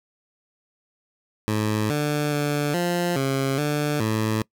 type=tone with pitch steps; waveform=15% pulse; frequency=107.4 / 148.2 / 146.4 / 175 / 135.6 / 148 / 109.5 Hz; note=A2 / D3 / D3 / F3 / C#3 / D3 / A2; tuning=-41 / +16 / -5 / +4 / -38 / +14 / -8 cents; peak=-15 dBFS; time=1.48-4.42 s; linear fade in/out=0 ms; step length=420 ms; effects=noise-tail reverb RT60 0.1 s tail -23 dB re dry